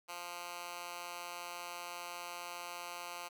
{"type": "tone with high-pass filter", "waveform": "10% pulse", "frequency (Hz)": 174.9, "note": "F3", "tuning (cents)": 3, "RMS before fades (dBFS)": -45, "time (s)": [0.08, 3.29], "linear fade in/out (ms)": 20, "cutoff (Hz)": 940, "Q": 0.74, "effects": []}